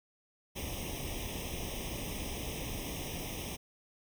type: noise with comb filter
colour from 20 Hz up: pink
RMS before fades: -39 dBFS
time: 0.55-3.57 s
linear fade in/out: 20 ms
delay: 0.34 ms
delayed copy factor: +0.95
effects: none